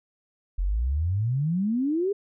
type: exponential sweep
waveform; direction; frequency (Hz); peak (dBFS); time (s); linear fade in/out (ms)
sine; up; 42.02 to 416.2; -22; 0.58-2.13; 10
effects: none